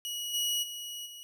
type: tone with level steps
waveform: sawtooth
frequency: 2913 Hz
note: F#7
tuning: 28 cents flat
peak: -31 / -25 / -35 / -41 dBFS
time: 0.05-1.23 s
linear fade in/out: 0 ms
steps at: 0.33 / 0.62 / 1.05 s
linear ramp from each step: 20 ms
effects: none